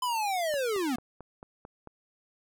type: linear sweep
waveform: square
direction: down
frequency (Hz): 1023 to 230.7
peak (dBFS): -28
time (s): 0.02-0.96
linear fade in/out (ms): 5
type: click train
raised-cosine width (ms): 1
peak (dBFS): -30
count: 7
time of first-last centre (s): 0.54-1.873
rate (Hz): 4.5
effects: none